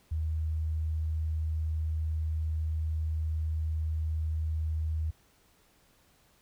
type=tone; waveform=sine; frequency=78.8 Hz; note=D#2; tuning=23 cents sharp; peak=-28 dBFS; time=0.11-5.11 s; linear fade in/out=10 ms; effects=pink hiss -65 dBFS RMS until 6.41 s